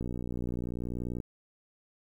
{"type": "click train", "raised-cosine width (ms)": 3, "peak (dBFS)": -23, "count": 73, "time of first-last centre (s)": [0.01, 1.202], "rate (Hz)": 60.4, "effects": ["10-bit"]}